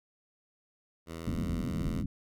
10% pulse tone with pitch glide, 82.41 to 83.32 Hz, E2 to E2, 0 to +19 cents, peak -31 dBFS, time 1.06-2.04 s, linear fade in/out 50 ms, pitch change +19 cents, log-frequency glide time 1.29-1.37 s
white low-pass noise, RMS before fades -33 dBFS, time 1.27-2.06 s, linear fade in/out 5 ms, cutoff 270 Hz, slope 48 dB/octave
effects none

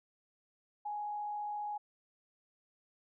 sine tone with frequency modulation, 833 Hz, G#5, 5 cents sharp, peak -36 dBFS, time 0.85-1.78 s, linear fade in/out 10 ms, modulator 54.7 Hz, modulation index 0.21, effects none

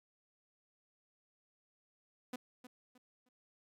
sawtooth tone with echo, 250.3 Hz, B3, 23 cents sharp, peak -36 dBFS, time 2.33-2.36 s, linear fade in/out 5 ms, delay 310 ms, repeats 3, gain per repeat -11 dB, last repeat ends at 3.29 s, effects AAC 48 kbps

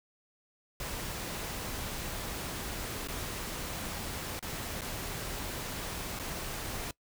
pink noise with dropouts, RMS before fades -38 dBFS, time 0.8-6.91 s, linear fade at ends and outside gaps 2 ms, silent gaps 3.074-3.084 / 4.393-4.426 / 4.81-4.817 / 6.191-6.196 s, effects noise-tail reverb RT60 0.1 s tail -22 dB re dry

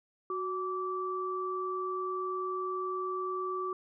sine tone pair together, 370 / 1160.8 Hz, F#4 / D6, 0 / -21 cents, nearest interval octave + minor sixth, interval 1979 cents, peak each -35 / -34 dBFS, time 0.3-3.73 s, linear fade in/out 2 ms, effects none

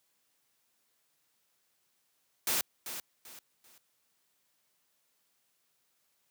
white noise with echo, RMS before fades -30 dBFS, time 2.47-2.61 s, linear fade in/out 2 ms, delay 390 ms, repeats 3, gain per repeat -10 dB, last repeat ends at 3.78 s, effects white hiss -75 dBFS RMS until 6.3 s + high-pass 100 Hz 12 dB/octave

